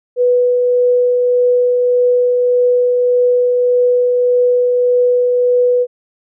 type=tone with tremolo; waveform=sine; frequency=492.9 Hz; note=B4; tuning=3 cents flat; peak=-8 dBFS; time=0.16-5.87 s; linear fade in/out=50 ms; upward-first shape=triangle; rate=1.7 Hz; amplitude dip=25%; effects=none